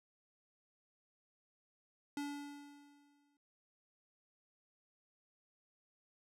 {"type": "tone with exponential decay", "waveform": "square", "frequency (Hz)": 287.3, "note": "D4", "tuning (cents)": -38, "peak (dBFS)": -38, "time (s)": [2.17, 3.37], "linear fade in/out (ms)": 2, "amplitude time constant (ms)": 260, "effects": ["noise-tail reverb RT60 0.9 s tail -25 dB re dry", "low-pass 12000 Hz 12 dB/octave"]}